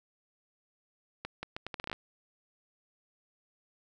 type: accelerating click train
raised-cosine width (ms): 0.3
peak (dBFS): -21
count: 11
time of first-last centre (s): 1.25-1.929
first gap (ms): 180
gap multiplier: 0.75
effects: none